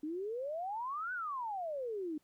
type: exponential two-way sweep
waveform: sine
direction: up then down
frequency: 293.7 to 1525 to 293.7 Hz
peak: -36 dBFS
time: 0.03-2.18 s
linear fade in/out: 5 ms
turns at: 1.13 s
effects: pink hiss -75 dBFS RMS until 2.23 s